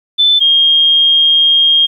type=tone pair in turn; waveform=sine; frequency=3520 / 3231 Hz; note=A7 / G#7; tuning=0 / -48 cents; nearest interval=minor second; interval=148 cents; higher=first; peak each=-6 dBFS; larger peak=neither; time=0.18-0.4 / 0.4-1.87 s; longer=second; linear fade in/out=20 ms; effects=8-bit